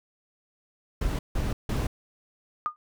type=noise bursts; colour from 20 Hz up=brown; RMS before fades=-27 dBFS; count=3; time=1.01-1.87 s; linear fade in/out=5 ms; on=180 ms; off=160 ms
type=tone with exponential decay; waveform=sine; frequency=1220 Hz; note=D#6; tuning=34 cents flat; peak=-20 dBFS; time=2.66-2.76 s; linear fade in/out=0 ms; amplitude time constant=20 ms
effects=none